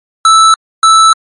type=tone pair in turn; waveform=square; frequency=1316 / 1316 Hz; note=E6 / E6; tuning=-3 / -3 cents; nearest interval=unison; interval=0 cents; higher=neither; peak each=-3 dBFS; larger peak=neither; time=0.25-0.54 / 0.83-1.13 s; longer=second; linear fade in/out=2 ms; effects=MP3 48 kbps